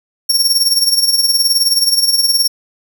sawtooth tone with tremolo, 5510 Hz, F8, 24 cents flat, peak -5 dBFS, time 0.29-2.48 s, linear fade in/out 10 ms, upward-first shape sine, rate 19 Hz, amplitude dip 65%, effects none

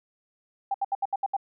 sine tone bursts, 790 Hz, G5, 13 cents sharp, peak -23 dBFS, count 7, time 0.71-1.367 s, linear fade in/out 5 ms, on 33 ms, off 71 ms, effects none

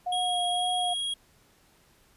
sine tone with vibrato, 717 Hz, F5, 45 cents sharp, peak -27 dBFS, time 0.06-0.94 s, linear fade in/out 10 ms, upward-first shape sine, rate 1.9 Hz, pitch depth 23 cents each way
square tone, 3291 Hz, G#7, 16 cents flat, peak -29 dBFS, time 0.12-1.14 s, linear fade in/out 5 ms
effects pink hiss -62 dBFS RMS until 2.16 s + resampled to 32000 Hz

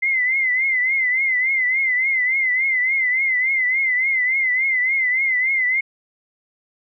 sine tone with vibrato, 2066 Hz, C7, 22 cents flat, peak -16 dBFS, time 0.02-5.81 s, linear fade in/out 10 ms, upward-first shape triangle, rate 3.5 Hz, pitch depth 96 cents each way, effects none

